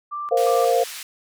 sine tone with tremolo, 1178 Hz, D6, 5 cents sharp, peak -26 dBFS, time 0.11-0.72 s, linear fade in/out 20 ms, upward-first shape square, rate 2.8 Hz, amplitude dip 75%
sine chord, Bb suspended second, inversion none, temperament equal, 466.2 / 523.3 / 698.5 Hz, Bb4 / C5 / F5, 0 / 0 / 0 cents, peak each -20 dBFS, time 0.31-0.84 s, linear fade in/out 10 ms
pink band-pass noise, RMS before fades -35 dBFS, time 0.37-1.03 s, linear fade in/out 2 ms, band 2200 to 15000 Hz, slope 12 dB/octave
effects none

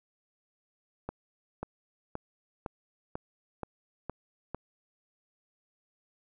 accelerating click train, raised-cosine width 1 ms, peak -21 dBFS, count 8, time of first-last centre 1.09-4.546 s, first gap 540 ms, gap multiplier 0.97, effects none

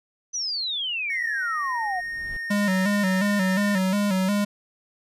sine exponential sweep, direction down, 6100 to 698.5 Hz, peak -25 dBFS, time 0.33-2.01 s, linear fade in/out 20 ms
triangle tone with pitch glide, 1864.7 to 1810.6 Hz, A#6 to A6, 0 to +49 cents, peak -27 dBFS, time 1.1-3.78 s, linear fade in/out 2 ms, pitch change -51 cents, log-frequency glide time 1.59-3.52 s
brown noise with exponential growth, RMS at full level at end -38 dBFS, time 1.58-2.37 s, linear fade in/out 2 ms, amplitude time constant 170 ms
square tone with vibrato, 196 Hz, G3, in tune, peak -21 dBFS, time 2.5-4.45 s, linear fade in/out 10 ms, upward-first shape square, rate 2.8 Hz, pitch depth 75 cents each way
effects resampled to 32000 Hz

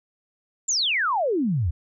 sine exponential sweep, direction down, 7540 to 73.7 Hz, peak -20 dBFS, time 0.68-1.71 s, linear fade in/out 10 ms, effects none

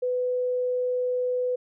sine tone, 499.1 Hz, B4, 18 cents sharp, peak -23 dBFS, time 0.02-1.56 s, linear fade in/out 10 ms, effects none

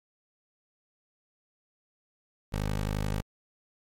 15% pulse tone, 51.5 Hz, G#1, 14 cents flat, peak -22 dBFS, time 2.52-3.22 s, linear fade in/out 20 ms, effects MP3 64 kbps

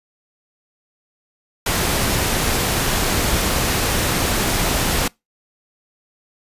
pink noise, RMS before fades -19 dBFS, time 1.66-5.08 s, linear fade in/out 5 ms, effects noise-tail reverb RT60 0.2 s tail -25 dB re dry + resampled to 32000 Hz

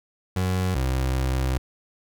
30% pulse tone pair in turn, 92.5 / 65.07 Hz, F#2 / C2, 0 / -9 cents, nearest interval tritone, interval 609 cents, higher first, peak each -19 dBFS, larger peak neither, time 0.36-0.75 / 0.75-1.58 s, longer second, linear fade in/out 5 ms, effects none

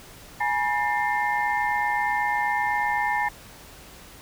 sine tone cluster, 835 / 963 / 1792 / 2109 Hz, G#5 / B5 / A6 / C7, +9 / -44 / +31 / +13 cents, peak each -25 / -28 / -27 / -31 dBFS, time 0.4-3.29 s, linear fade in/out 10 ms, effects pink hiss -46 dBFS RMS until 4.21 s

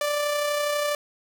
sawtooth tone with amplitude modulation, 587.3 Hz, D5, in tune, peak -18 dBFS, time 0.01-0.95 s, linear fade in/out 2 ms, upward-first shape sine, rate 32.2 Hz, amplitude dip 30%, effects none

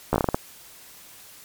slowing click train, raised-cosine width 1 ms, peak -6 dBFS, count 8, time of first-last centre 0.13-0.345 s, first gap 13 ms, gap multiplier 1.28, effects white hiss -47 dBFS RMS until 1.44 s + MP3 96 kbps

